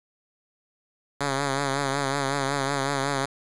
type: tone with vibrato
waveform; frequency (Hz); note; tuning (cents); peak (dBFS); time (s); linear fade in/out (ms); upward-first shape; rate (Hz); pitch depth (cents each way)
5% pulse; 138.59; C#3; 0; -13; 1.2-3.26; 10; triangle; 5.4; 68
effects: resampled to 24000 Hz + 7-bit